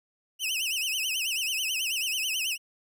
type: tone with vibrato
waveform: sawtooth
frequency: 2794 Hz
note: F7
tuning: in tune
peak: -24 dBFS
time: 0.39-2.58 s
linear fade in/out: 50 ms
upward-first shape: sine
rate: 9.2 Hz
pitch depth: 180 cents each way
effects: none